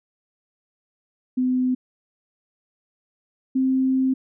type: tone pair in turn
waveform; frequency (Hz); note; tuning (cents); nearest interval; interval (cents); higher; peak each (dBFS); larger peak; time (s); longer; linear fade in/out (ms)
sine; 254.2 / 262.1; C4 / C4; -50 / +3; minor second; 53; second; -18 / -17; second; 1.37-1.75 / 3.55-4.14; second; 10
effects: none